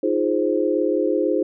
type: chord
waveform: sine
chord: F minor seventh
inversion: third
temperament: equal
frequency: 311.1 / 349.2 / 415.3 / 523.3 Hz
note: Eb4 / F4 / Ab4 / C5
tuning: 0 / 0 / 0 / 0 cents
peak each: -23 dBFS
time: 0.03-1.43 s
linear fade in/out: 5 ms
effects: none